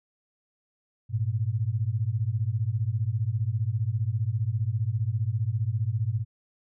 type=beating tone pair; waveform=sine; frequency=102.9 / 117.9 Hz; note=G#2 / A#2; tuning=-16 / +20 cents; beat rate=15 Hz; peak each=-27 dBFS; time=1.09-6.25 s; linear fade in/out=50 ms; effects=none